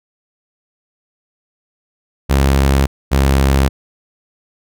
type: tone pair in turn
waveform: sawtooth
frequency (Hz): 68.2 / 67.86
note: C#2 / C#2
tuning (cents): -28 / -36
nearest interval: unison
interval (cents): 8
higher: first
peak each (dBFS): -6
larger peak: neither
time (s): 2.29-2.87 / 3.11-3.69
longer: neither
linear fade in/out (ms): 20
effects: none